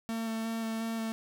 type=tone with vibrato; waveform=45% pulse; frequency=225 Hz; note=A3; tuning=39 cents sharp; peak=-32 dBFS; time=0.09-1.12 s; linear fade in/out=0 ms; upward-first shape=square; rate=2.8 Hz; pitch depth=11 cents each way; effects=none